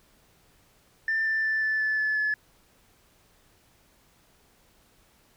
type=tone with pitch steps; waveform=sine; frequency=1785 / 1773.7 / 1762.5 / 1751.3 / 1740.2 / 1729.2 / 1718.2 Hz; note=A6 / A6 / A6 / A6 / A6 / A6 / A6; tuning=+24 / +13 / +2 / -9 / -20 / -31 / -42 cents; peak=-22 dBFS; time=1.08-2.34 s; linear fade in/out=2 ms; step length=180 ms; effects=tanh soft clip ceiling -20 dBFS + pink hiss -62 dBFS RMS until 5.36 s